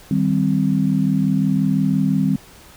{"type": "chord", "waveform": "sine", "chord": "C minor", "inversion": "first", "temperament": "equal", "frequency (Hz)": [155.56, 196, 261.6], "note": ["Eb3", "G3", "C4"], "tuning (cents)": [0, 0, 0], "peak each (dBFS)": [-20, -18, -20], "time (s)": [0.11, 2.36], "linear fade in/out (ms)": 2, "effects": ["pink hiss -45 dBFS RMS until 2.76 s"]}